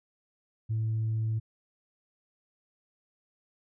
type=tone; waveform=sine; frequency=110.7 Hz; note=A2; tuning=11 cents sharp; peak=-25 dBFS; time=0.69-1.4 s; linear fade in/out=20 ms; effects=tanh soft clip ceiling -24 dBFS